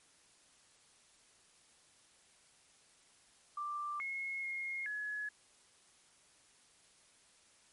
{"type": "tone with pitch steps", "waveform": "sine", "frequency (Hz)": [1180, 2168, 2147, 1693], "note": ["D6", "C#7", "C7", "G#6"], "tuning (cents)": [8, -39, 44, 33], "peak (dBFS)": -37, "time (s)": [3.57, 5.29], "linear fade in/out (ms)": 5, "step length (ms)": 430, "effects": ["white hiss -66 dBFS RMS until 7.72 s", "MP3 48 kbps"]}